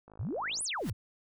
click train, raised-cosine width 1 ms, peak -39 dBFS, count 29, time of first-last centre 0.08-0.609 s, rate 52.9 Hz
sine exponential two-way sweep, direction up then down, 77.6 to 10990 to 77.6 Hz, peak -32 dBFS, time 0.19-0.93 s, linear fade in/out 10 ms, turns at 0.63 s
pink noise with exponential growth, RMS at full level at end -40 dBFS, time 0.72-0.9 s, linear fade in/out 2 ms, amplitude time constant 38 ms
effects none

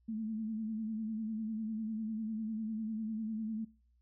sine tone with vibrato, 219.2 Hz, A3, 6 cents flat, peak -35 dBFS, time 0.08-3.65 s, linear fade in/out 10 ms, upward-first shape sine, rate 10 Hz, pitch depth 56 cents each way, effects noise-tail reverb RT60 0.5 s tail -25 dB re dry + added 60 Hz sine -67 dBFS peak until 4.01 s

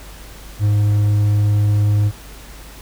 triangle tone, 103.83 Hz, G#2, in tune, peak -10 dBFS, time 0.59-2.12 s, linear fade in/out 50 ms, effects added 50 Hz sine -37 dBFS peak until 2.81 s + pink hiss -40 dBFS RMS until 2.81 s

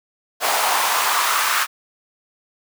pink noise with high-pass filter sweep, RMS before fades -19 dBFS, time 0.4-1.67 s, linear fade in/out 50 ms, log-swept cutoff 760 to 1300 Hz, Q 2.6, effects none

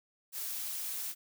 blue noise, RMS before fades -38 dBFS, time 0.32-1.15 s, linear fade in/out 50 ms, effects none

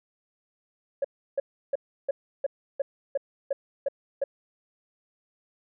sine tone bursts, 554.4 Hz, C#5, in tune, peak -21 dBFS, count 10, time 1.02-4.24 s, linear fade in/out 5 ms, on 25 ms, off 330 ms, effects tanh soft clip ceiling -19 dBFS

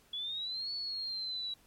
sine exponential two-way sweep, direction up then down, 3373 to 4454 to 3893 Hz, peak -35 dBFS, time 0.13-1.54 s, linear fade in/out 5 ms, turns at 0.73 s, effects pink hiss -65 dBFS RMS until 1.66 s + MP3 64 kbps

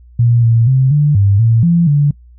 sine tone with pitch steps, 118.6 / 115.3 / 131.5 / 147.4 / 99.7 / 114.3 / 170.5 / 144.9 Hz, A#2 / A#2 / C3 / D3 / G2 / A#2 / F3 / D3, +30 / -19 / +9 / +7 / +30 / -34 / -41 / -23 cents, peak -7 dBFS, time 0.19-2.11 s, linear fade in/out 5 ms, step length 240 ms, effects noise-tail reverb RT60 0.1 s tail -22 dB re dry + added 60 Hz sine -38 dBFS peak until 2.38 s

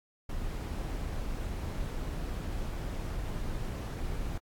brown noise, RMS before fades -35 dBFS, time 0.29-4.38 s, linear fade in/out 5 ms, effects AAC 64 kbps

